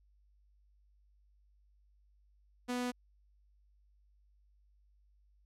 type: tone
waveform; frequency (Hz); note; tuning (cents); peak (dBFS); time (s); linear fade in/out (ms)
sawtooth; 246.9; B3; 0; -30; 2.68-2.92; 20
effects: added 50 Hz sine -65 dBFS peak until 5.45 s + low-pass 11000 Hz 12 dB/octave